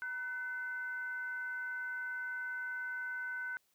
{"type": "tone with frequency modulation", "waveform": "sine", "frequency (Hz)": 1510, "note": "F#6", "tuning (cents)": 35, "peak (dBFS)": -37, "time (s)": [0.02, 3.57], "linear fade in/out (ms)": 0, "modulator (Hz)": 557, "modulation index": 0.32, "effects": ["white hiss -75 dBFS RMS until 3.74 s"]}